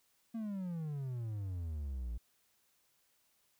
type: exponential sweep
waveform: triangle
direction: down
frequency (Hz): 231.7 to 55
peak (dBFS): -35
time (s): 0.34-2.18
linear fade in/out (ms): 10
effects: white hiss -74 dBFS RMS until 3.59 s